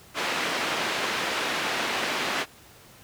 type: band-pass noise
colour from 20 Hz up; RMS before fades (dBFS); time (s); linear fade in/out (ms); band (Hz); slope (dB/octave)
white; -28; 0.14-2.46; 50; 220 to 2700; 12
effects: pink hiss -51 dBFS RMS until 3.03 s + high-pass 60 Hz 12 dB/octave